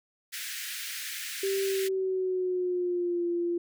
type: high-pass noise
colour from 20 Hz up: pink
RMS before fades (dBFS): -37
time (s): 0.32-1.89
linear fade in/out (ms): 20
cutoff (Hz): 1600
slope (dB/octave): 48
type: tone with pitch glide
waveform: sine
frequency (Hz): 390 to 345.4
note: G4 to F4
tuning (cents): -9 to -19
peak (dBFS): -26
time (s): 1.43-3.58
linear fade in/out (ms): 5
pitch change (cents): -210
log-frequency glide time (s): 1.63-3.26
effects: none